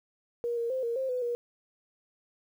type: tone with pitch steps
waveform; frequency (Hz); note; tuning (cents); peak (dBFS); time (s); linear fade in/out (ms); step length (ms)
sine; 474.3 / 467 / 520 / 467.7 / 528 / 501 / 477.8; A#4 / A#4 / C5 / A#4 / C5 / B4 / A#4; +30 / +3 / -11 / +6 / +16 / +25 / +43; -28; 0.44-1.35; 0; 130
effects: 10-bit